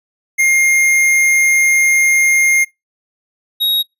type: tone pair in turn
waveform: square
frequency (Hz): 2125 / 3786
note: C7 / A#7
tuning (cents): +26 / +26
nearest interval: minor seventh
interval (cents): 1000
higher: second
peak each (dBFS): -10 / -13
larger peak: first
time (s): 0.38-2.65 / 3.6-3.83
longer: first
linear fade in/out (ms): 20
effects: noise-tail reverb RT60 0.2 s tail -24 dB re dry + resampled to 32000 Hz